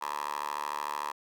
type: tone with high-pass filter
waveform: 10% pulse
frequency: 73.42 Hz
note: D2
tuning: in tune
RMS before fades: -35 dBFS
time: 0.01-1.12 s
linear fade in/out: 10 ms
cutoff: 930 Hz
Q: 5.2
effects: none